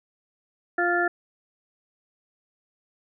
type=harmonic tone; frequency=349.2 Hz; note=F4; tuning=in tune; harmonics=1 / 2 / 4 / 5; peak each=-26 / -26 / -26 / -26 dBFS; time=0.78-1.08 s; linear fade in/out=5 ms; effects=none